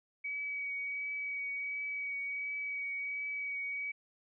sine tone with vibrato, 2268 Hz, C#7, 39 cents sharp, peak -35 dBFS, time 0.24-3.92 s, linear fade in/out 10 ms, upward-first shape triangle, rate 1.4 Hz, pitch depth 17 cents each way, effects none

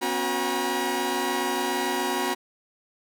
sawtooth tone cluster, 246.8 / 273.7 / 365.3 / 804 / 957 Hz, B3 / C#4 / F#4 / G5 / A#5, -1 / -22 / -22 / +44 / +45 cents, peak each -30 / -29 / -25 / -30 / -25 dBFS, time 0.01-2.35 s, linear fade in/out 20 ms, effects none

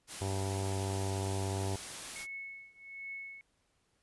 white noise, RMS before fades -43 dBFS, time 0.07-2.27 s, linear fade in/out 50 ms
harmonic tone, 97 Hz, G2, 18 cents flat, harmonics 1 / 2 / 3 / 4 / 5 / 6 / 7 / 8 / 9 / 10, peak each -34 / -46 / -44 / -41 / -48 / -49 / -46 / -48 / -47 / -51 dBFS, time 0.21-1.76 s, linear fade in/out 5 ms
sine tone with tremolo, 2200 Hz, C#7, 14 cents flat, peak -39 dBFS, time 2.16-3.41 s, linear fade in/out 0 ms, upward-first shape triangle, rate 1.3 Hz, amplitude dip 95%
effects pink hiss -75 dBFS RMS until 4.02 s + resampled to 24000 Hz

